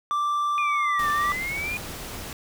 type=tone; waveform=triangle; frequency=1174.7 Hz; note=D6; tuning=in tune; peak=-20 dBFS; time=0.11-1.32 s; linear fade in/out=0 ms
type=linear two-way sweep; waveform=sine; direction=down then up; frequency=2452 to 1760 to 2452 Hz; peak=-27 dBFS; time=0.58-1.77 s; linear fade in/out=0 ms; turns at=1.1 s
type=noise; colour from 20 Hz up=pink; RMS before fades=-36 dBFS; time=0.99-2.33 s; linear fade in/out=2 ms
effects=none